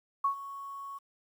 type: tone with ADSR envelope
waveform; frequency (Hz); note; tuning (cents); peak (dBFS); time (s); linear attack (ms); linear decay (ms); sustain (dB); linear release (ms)
sine; 1108.7; C#6; 0; -23; 0.24-0.99; 7; 100; -16; 19
effects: 10-bit